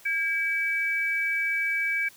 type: tone pair together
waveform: sine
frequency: 1621.4 / 2293 Hz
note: G#6 / D7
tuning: -42 / -42 cents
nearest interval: tritone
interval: 600 cents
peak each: -29 / -25 dBFS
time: 0.05-2.09 s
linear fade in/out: 10 ms
effects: white hiss -53 dBFS RMS until 2.16 s